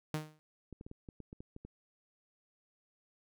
sawtooth tone with exponential decay, 154.2 Hz, D#3, 15 cents flat, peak -27 dBFS, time 0.14-0.39 s, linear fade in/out 0 ms, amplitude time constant 54 ms
clicks, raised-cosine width 3 ms, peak -34 dBFS, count 10, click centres 0.727 / 0.811 / 0.865 / 0.914 / 1.088 / 1.203 / 1.329 / 1.405 / 1.564 / 1.65 s
effects none

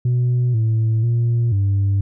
sine tone with pitch steps, 123.3 / 111.5 / 117.7 / 98.9 Hz, B2 / A2 / A#2 / G2, -2 / +23 / +17 / +16 cents, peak -12 dBFS, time 0.05-2.01 s, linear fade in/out 5 ms, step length 490 ms, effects tanh soft clip ceiling -13 dBFS

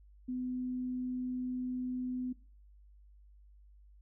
sine tone, 252.2 Hz, B3, 36 cents sharp, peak -34 dBFS, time 0.28-2.33 s, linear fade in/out 10 ms, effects noise-tail reverb RT60 0.4 s tail -20 dB re dry + added 50 Hz sine -56 dBFS peak until 4.01 s

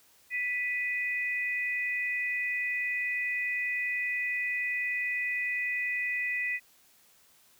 sine tone pair together, 1975.5 / 2495 Hz, B6 / D#7, 0 / +4 cents, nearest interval major third, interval 404 cents, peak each -30 / -33 dBFS, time 0.3-6.6 s, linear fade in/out 50 ms, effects white hiss -62 dBFS RMS until 7.59 s

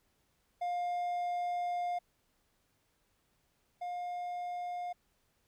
triangle tone pair in turn, 707 / 710.4 Hz, F5 / F5, +21 / +29 cents, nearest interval unison, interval 8 cents, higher second, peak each -30 / -34 dBFS, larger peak first, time 0.61-1.99 / 3.81-4.93 s, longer first, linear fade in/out 10 ms, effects pink hiss -75 dBFS RMS until 5.47 s

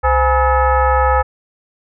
sine tone with frequency modulation, 384 Hz, G4, 36 cents flat, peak -10 dBFS, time 0.03-1.23 s, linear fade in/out 20 ms, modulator 450 Hz, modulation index 2.4, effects none

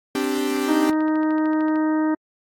45% pulse chord, C suspended second, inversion none, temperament equal, 261.6 / 293.7 / 392 Hz, C4 / D4 / G4, 0 / 0 / 0 cents, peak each -25 dBFS, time 0.15-0.9 s, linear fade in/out 2 ms
click train, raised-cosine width 0.3 ms, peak -26 dBFS, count 18, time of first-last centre 0.48-1.758 s, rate 13.3 Hz
harmonic tone, 311.1 Hz, D#4, in tune, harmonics 1 / 2 / 3 / 4 / 5 / 6, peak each -18 / -30 / -30 / -35 / -37 / -38 dBFS, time 0.68-2.15 s, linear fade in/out 10 ms
effects AAC 64 kbps

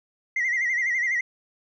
sine tone with vibrato, 2002 Hz, B6, 23 cents sharp, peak -20 dBFS, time 0.36-1.21 s, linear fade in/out 5 ms, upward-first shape sine, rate 12 Hz, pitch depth 100 cents each way, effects tanh soft clip ceiling -19 dBFS

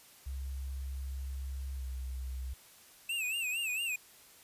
sine tone with pitch glide, 67 to 64.27 Hz, C2 to C2, +42 to -30 cents, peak -36 dBFS, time 0.26-2.54 s, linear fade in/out 10 ms, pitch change -72 cents, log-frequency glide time 1.75-1.85 s
square tone with vibrato, 2637 Hz, E7, in tune, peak -33 dBFS, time 3.09-3.96 s, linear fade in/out 5 ms, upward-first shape sine, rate 4.4 Hz, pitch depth 120 cents each way
effects white hiss -58 dBFS RMS until 4.43 s + resampled to 32000 Hz

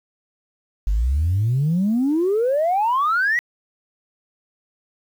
sine exponential sweep, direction up, 47.06 to 1975.5 Hz, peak -15 dBFS, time 0.87-3.39 s, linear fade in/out 0 ms, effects tanh soft clip ceiling -13 dBFS + 8-bit

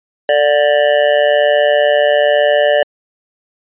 square tone with amplitude modulation, 587.3 Hz, D5, in tune, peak -6 dBFS, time 0.29-2.83 s, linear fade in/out 2 ms, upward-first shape sine, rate 141 Hz, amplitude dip 80%, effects resampled to 8000 Hz

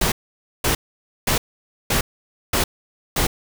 pink noise bursts, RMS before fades -19 dBFS, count 6, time 0.01-3.27 s, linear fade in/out 5 ms, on 110 ms, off 520 ms, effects none

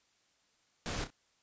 pink noise with echo, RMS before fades -37 dBFS, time 0.86-1.04 s, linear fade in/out 0 ms, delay 31 ms, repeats 2, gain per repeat -10 dB, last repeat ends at 1.102 s, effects white hiss -72 dBFS RMS until 1.42 s + resampled to 16000 Hz

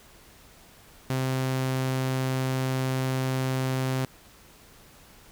sawtooth tone, 130.81 Hz, C3, in tune, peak -21 dBFS, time 1.1-4.05 s, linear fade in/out 2 ms, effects pink hiss -53 dBFS RMS until 5.31 s

